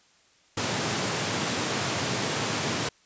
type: high-pass noise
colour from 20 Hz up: pink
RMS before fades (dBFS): -28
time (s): 0.57-2.89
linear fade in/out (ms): 5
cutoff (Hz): 100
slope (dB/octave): 48
effects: white hiss -61 dBFS RMS until 3.05 s + resampled to 16000 Hz